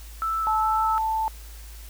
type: tone with vibrato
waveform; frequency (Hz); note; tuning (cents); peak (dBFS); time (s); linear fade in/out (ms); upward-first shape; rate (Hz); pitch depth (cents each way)
sine; 1314; E6; -6; -23; 0.22-0.98; 0; square; 2.4; 9
type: tone with pitch glide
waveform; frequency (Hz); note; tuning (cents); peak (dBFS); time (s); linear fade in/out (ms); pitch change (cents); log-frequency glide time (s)
sine; 870 to 882.1; A5 to A5; -20 to +4; -22; 0.47-1.28; 0; +24; 0.74-0.85
effects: added 54 Hz sine -39 dBFS peak until 1.89 s + white hiss -48 dBFS RMS until 1.89 s